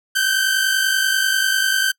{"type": "tone pair together", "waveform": "sawtooth", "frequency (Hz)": [1528, 1578.2], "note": ["G6", "G6"], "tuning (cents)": [-45, 11], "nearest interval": "minor second", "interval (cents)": 56, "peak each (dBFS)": [-15, -16], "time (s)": [0.15, 1.92], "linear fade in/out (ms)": 10, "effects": ["noise-tail reverb RT60 0.1 s tail -25 dB re dry"]}